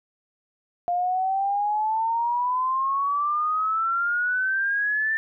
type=exponential sweep; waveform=sine; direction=up; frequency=698.5 to 1788 Hz; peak=-21 dBFS; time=0.88-5.17 s; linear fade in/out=0 ms; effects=none